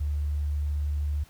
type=tone; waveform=sine; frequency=73.42 Hz; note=D2; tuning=in tune; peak=-25 dBFS; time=0-1.24 s; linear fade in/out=10 ms; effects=pink hiss -56 dBFS RMS until 1.29 s